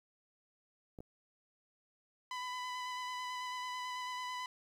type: clicks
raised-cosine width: 2 ms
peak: -35 dBFS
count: 2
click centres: 0.988 / 1.005 s
type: tone with vibrato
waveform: sawtooth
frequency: 1000 Hz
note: B5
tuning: 21 cents sharp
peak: -35 dBFS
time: 2.31-4.46 s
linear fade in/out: 2 ms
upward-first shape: square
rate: 9.1 Hz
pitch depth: 12 cents each way
effects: low-pass 6000 Hz 12 dB/octave + 11-bit